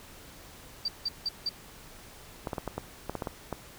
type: tone bursts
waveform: sine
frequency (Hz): 4661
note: D8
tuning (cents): -14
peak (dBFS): -27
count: 4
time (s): 0.85-1.492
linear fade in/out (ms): 5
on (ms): 33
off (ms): 170
type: clicks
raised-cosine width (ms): 1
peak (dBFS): -18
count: 10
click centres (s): 2.472 / 2.532 / 2.582 / 2.677 / 2.78 / 3.096 / 3.153 / 3.222 / 3.272 / 3.527
effects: pink hiss -50 dBFS RMS until 3.78 s